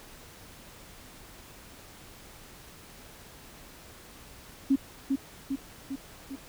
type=tone with echo; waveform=sine; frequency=271.2 Hz; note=C#4; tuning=38 cents flat; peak=-19 dBFS; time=4.7-4.76 s; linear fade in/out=10 ms; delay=400 ms; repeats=4; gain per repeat=-4 dB; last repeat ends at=6.36 s; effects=pink hiss -50 dBFS RMS until 6.48 s